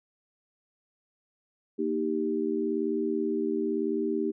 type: chord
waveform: sine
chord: Eb major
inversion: second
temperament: equal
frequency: 233.1 / 311.1 / 392 Hz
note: Bb3 / Eb4 / G4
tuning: 0 / 0 / 0 cents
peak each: -32 / -30 / -29 dBFS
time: 1.78-4.32 s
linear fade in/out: 20 ms
effects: none